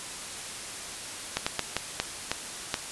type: slowing click train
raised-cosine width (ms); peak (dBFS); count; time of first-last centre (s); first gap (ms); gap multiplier
0.2; -8; 7; 1.37-2.742; 95; 1.35
effects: white hiss -38 dBFS RMS until 2.91 s + resampled to 24000 Hz